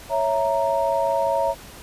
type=chord; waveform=sine; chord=A# diminished; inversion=first; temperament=equal; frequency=554.4 / 659.3 / 932.3 Hz; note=C#5 / E5 / A#5; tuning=0 / 0 / 0 cents; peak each=-23 dBFS; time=0.09-1.55 s; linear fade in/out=50 ms; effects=pink hiss -42 dBFS RMS until 1.82 s + resampled to 32000 Hz